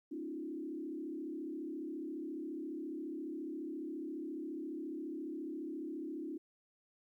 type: tone with frequency modulation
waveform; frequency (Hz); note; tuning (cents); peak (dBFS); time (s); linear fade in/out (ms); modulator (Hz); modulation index
sine; 308.7; D#4; -14; -39; 0.11-6.38; 10; 34.5; 1.3
effects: 13-bit